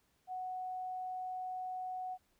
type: tone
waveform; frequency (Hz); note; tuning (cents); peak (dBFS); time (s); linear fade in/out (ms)
sine; 740; F#5; 0; -38; 0.27-2.18; 50
effects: pink hiss -75 dBFS RMS until 2.39 s